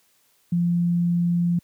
sine tone, 173 Hz, F3, 16 cents flat, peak -18 dBFS, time 0.52-1.59 s, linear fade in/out 5 ms, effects white hiss -63 dBFS RMS until 1.63 s + high-pass 60 Hz 12 dB/octave

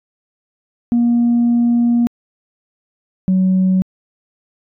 sine tone pair in turn, 237.5 / 186.99 Hz, A#3 / F#3, +33 / +19 cents, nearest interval major third, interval 414 cents, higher first, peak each -9 / -9 dBFS, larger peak neither, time 0.92-2.07 / 3.28-3.82 s, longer first, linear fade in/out 0 ms, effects tanh soft clip ceiling -8 dBFS

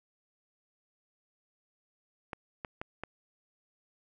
clicks, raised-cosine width 0.5 ms, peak -22 dBFS, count 4, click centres 2.332 / 2.648 / 2.815 / 3.036 s, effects none

